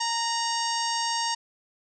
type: harmonic tone with a mistuned harmonic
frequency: 926 Hz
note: A#5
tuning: 12 cents flat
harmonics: 1 / 2 / 3 / 4 / 5 / 6 / 7 / 8 / 9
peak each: -28 / -35 / -36 / -39 / -33 / -33 / -36 / -43 / -42 dBFS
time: 0-1.35 s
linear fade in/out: 10 ms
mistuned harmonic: 3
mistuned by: +60 cents
effects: none

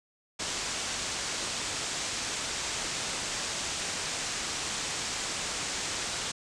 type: low-pass noise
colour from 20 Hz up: white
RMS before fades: -34 dBFS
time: 0.39-6.32 s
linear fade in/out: 10 ms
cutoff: 8200 Hz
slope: 48 dB/octave
effects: none

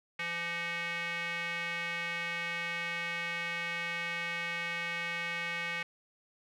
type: tone with band-pass filter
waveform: square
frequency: 170.4 Hz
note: F3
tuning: 42 cents flat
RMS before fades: -36 dBFS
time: 0.19-5.83 s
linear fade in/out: 5 ms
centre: 2200 Hz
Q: 3.6
effects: none

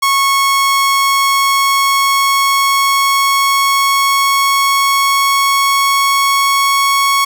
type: tone with pitch glide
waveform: sawtooth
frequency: 1100 to 1106.4 Hz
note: C#6 to C#6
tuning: -14 to -4 cents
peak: -6 dBFS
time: 0.02-7.25 s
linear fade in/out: 10 ms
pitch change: +10 cents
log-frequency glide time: 0.5-6.98 s
effects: 8-bit

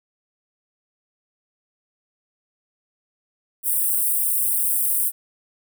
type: high-pass noise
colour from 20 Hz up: white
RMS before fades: -21 dBFS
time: 3.63-5.12 s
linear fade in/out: 50 ms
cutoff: 8300 Hz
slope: 96 dB/octave
effects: none

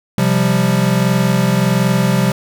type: chord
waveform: square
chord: C suspended fourth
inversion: none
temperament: equal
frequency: 130.81 / 174.61 / 196 Hz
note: C3 / F3 / G3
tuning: 0 / 0 / 0 cents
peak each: -17 dBFS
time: 0.18-2.32 s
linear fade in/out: 2 ms
effects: none

